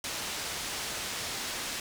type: low-pass noise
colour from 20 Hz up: white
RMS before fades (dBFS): -36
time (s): 0.04-1.8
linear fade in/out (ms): 2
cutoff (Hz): 6800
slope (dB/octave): 12
effects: none